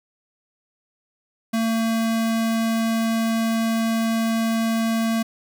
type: tone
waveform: square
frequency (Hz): 226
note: A3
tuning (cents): +47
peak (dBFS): -20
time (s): 1.53-5.23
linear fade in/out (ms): 10
effects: 10-bit